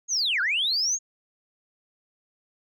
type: linear two-way sweep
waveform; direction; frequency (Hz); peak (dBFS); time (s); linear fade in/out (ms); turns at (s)
sine; down then up; 6720 to 1373 to 6720; -21; 0.08-0.99; 50; 0.41
effects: tanh soft clip ceiling -17 dBFS

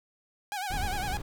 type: tone with vibrato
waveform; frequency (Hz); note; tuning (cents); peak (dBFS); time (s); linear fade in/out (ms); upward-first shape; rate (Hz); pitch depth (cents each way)
sawtooth; 784; G5; 0; -28; 0.52-1.17; 0; sine; 9.9; 120
type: noise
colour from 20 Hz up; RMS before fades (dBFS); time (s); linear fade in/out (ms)
brown; -34; 0.7-1.22; 5
effects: none

